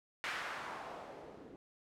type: noise with low-pass filter sweep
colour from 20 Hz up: blue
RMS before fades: -45 dBFS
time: 0.24-1.56 s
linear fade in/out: 0 ms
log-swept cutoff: 2000 to 320 Hz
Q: 1.5
effects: none